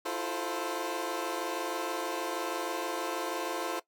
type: chord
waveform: 20% pulse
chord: F major seventh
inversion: third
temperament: equal with one note detuned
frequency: 329.6 / 355.9 / 440 / 523.3 Hz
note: E4 / F4 / A4 / C5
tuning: 0 / +33 / 0 / 0 cents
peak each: -33 dBFS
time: 0.05-3.8 s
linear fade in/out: 10 ms
effects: noise-tail reverb RT60 0.1 s tail -18 dB re dry